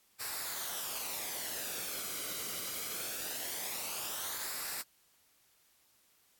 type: noise with flanger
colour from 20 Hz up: white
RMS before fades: -39 dBFS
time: 0.19-4.83 s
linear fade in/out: 20 ms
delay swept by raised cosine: 0.31 to 1.16 ms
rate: 0.22 Hz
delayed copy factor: -0.55
effects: white hiss -69 dBFS RMS until 6.39 s + AAC 64 kbps

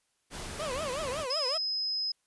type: noise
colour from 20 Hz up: pink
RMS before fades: -40 dBFS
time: 0.3-1.27 s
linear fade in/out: 50 ms
type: tone with vibrato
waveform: 30% pulse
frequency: 564 Hz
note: C#5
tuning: 30 cents sharp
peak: -30 dBFS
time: 0.59-1.58 s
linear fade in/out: 10 ms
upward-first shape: triangle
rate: 5.4 Hz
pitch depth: 270 cents each way
type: tone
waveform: sine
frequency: 5080 Hz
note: D#8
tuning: 35 cents sharp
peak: -29 dBFS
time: 1.3-2.12 s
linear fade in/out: 5 ms
effects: white hiss -75 dBFS RMS until 2.26 s + resampled to 24000 Hz

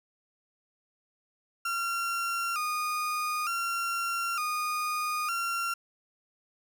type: tone with vibrato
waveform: 35% pulse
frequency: 1299 Hz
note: E6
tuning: 26 cents flat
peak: -27 dBFS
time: 1.65-5.74 s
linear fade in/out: 5 ms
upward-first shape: square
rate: 0.55 Hz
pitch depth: 96 cents each way
effects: none

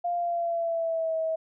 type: tone with pitch glide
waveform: sine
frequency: 698.5 to 644.2 Hz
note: F5 to E5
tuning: 0 to -40 cents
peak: -25 dBFS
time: 0.04-1.36 s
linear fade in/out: 10 ms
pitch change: -140 cents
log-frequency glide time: 0.14-1.16 s
effects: none

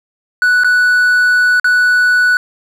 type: tone with dropouts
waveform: triangle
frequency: 1480 Hz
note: F#6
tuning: in tune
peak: -6 dBFS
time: 0.42-2.37 s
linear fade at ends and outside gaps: 1 ms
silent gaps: 0.636-0.645 / 1.598-1.644 s
effects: none

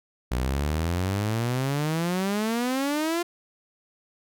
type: exponential sweep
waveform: sawtooth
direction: up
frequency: 59.6 to 351.6 Hz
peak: -20 dBFS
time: 0.31-3.23 s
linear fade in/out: 10 ms
effects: none

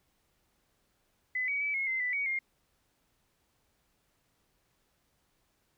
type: tone with pitch steps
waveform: sine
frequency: 2013 / 2262 / 2298 / 2167 / 2069 / 1986 / 2247 / 2124 Hz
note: B6 / C#7 / D7 / C#7 / C7 / B6 / C#7 / C7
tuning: +33 / +34 / -38 / -40 / -20 / +9 / +23 / +25 cents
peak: -29 dBFS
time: 1.35-2.39 s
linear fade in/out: 5 ms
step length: 130 ms
effects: pink hiss -74 dBFS RMS until 5.77 s

